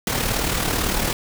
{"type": "noise with amplitude modulation", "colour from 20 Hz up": "pink", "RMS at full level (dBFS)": -20, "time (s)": [0.07, 1.13], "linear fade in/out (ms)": 2, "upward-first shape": "sine", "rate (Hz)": 37.9, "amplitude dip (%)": 50, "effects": []}